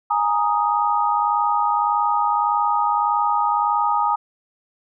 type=chord; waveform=sine; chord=Ab suspended second; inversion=none; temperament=equal; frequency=830.6 / 932.3 / 1244.5 Hz; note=Ab5 / Bb5 / Eb6; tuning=0 / 0 / 0 cents; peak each=-21 dBFS; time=0.1-4.16 s; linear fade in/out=10 ms; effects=none